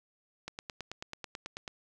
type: click train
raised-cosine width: 0.2 ms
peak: -22 dBFS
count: 12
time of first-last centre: 0.48-1.678 s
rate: 9.18 Hz
effects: none